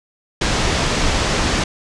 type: low-pass noise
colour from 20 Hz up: pink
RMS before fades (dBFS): -18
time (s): 0.41-1.64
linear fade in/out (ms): 5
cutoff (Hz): 7100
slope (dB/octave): 24
effects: resampled to 24000 Hz